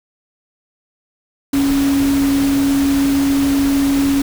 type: tone in noise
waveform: sine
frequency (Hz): 277.4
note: C#4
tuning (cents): +1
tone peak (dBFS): -12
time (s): 1.53-4.22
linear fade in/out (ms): 5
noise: pink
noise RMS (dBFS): -25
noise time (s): 1.53-4.22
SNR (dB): +10
effects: none